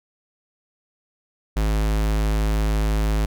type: tone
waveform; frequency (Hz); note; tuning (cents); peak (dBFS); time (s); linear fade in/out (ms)
square; 53; G#1; +36; -19; 1.56-3.26; 10
effects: none